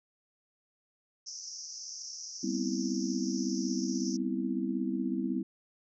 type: band-pass noise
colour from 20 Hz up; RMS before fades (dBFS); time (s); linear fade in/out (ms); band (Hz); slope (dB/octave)
pink; -43; 1.26-4.17; 10; 5200 to 6200; 96
type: chord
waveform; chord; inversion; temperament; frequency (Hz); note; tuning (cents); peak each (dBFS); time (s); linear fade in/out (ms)
sine; C major seventh; second; just; 196.22 / 245.3 / 261.6 / 327; G3 / B3 / C4 / E4; +2 / -12 / 0 / -14; -35; 2.43-5.43; 10
effects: none